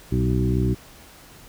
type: harmonic tone with a mistuned harmonic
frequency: 63.1 Hz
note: B1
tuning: 38 cents sharp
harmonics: 1 / 2 / 3 / 4 / 5 / 6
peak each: -24 / -22 / -26 / -30 / -28 / -29 dBFS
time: 0.11-0.75 s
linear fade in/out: 20 ms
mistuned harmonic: 2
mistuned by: -60 cents
effects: pink hiss -47 dBFS RMS until 1.48 s